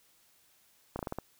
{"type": "slowing click train", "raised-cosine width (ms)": 1, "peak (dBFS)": -21, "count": 6, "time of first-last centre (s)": [0.96, 1.186], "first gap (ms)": 31, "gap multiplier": 1.19, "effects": ["white hiss -66 dBFS RMS until 1.39 s"]}